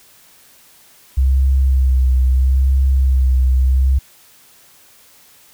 sine tone with vibrato, 65.41 Hz, C2, in tune, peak -10 dBFS, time 1.17-3.99 s, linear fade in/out 10 ms, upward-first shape sine, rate 0.77 Hz, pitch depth 35 cents each way, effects white hiss -48 dBFS RMS until 5.53 s

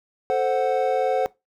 triangle chord, F# diminished, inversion first, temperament equal, 440 / 523.3 / 740 Hz, A4 / C5 / F#5, 0 / 0 / 0 cents, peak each -23 / -21 / -21 dBFS, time 0.3-1.26 s, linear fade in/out 0 ms, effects noise-tail reverb RT60 0.2 s tail -20 dB re dry

